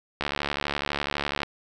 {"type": "click train", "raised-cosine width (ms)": 0.3, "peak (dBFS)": -10, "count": 89, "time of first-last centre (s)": [0.21, 1.432], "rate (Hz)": 72, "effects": []}